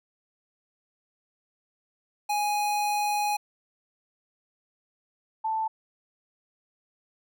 square / sine tone pair in turn, 830.6 / 882.1 Hz, G#5 / A5, 0 / +4 cents, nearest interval minor second, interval 104 cents, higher second, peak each -25 dBFS, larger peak neither, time 2.29-3.37 / 5.44-5.68 s, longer first, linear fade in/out 10 ms, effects none

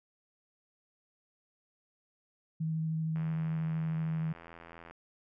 sine tone with vibrato, 159.6 Hz, D#3, 44 cents sharp, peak -30 dBFS, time 2.6-4.33 s, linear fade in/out 10 ms, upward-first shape sine, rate 13 Hz, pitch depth 11 cents each way
click train, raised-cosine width 0.5 ms, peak -34 dBFS, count 148, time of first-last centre 3.16-4.91 s, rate 84 Hz
effects none

